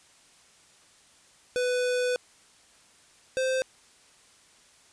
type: tone pair in turn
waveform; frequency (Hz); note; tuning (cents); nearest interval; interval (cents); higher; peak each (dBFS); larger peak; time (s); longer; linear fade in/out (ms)
square; 497.1 / 520.6; B4 / C5; +11 / -9; minor second; 80; second; -25; neither; 1.56-2.16 / 3.37-3.62; first; 0
effects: white hiss -58 dBFS RMS until 4.92 s + resampled to 22050 Hz